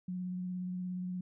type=tone with vibrato; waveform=sine; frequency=181.7 Hz; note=F#3; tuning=31 cents flat; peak=-35 dBFS; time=0.08-1.21 s; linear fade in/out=5 ms; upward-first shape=sine; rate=17 Hz; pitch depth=16 cents each way; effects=none